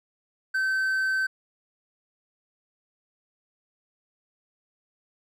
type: tone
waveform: triangle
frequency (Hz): 1541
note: G6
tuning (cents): -30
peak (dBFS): -21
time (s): 0.54-1.27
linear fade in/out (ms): 10
effects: none